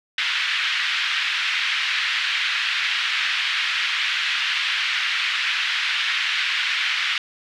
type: band-pass noise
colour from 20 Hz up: white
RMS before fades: -23 dBFS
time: 0.18-7.18 s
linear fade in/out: 2 ms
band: 1500 to 3400 Hz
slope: 24 dB/octave
effects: none